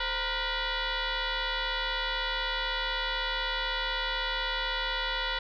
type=tone with frequency modulation; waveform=sine; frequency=1010 Hz; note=B5; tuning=39 cents sharp; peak=-28 dBFS; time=0-5.39 s; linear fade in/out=5 ms; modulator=486 Hz; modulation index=6.2; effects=none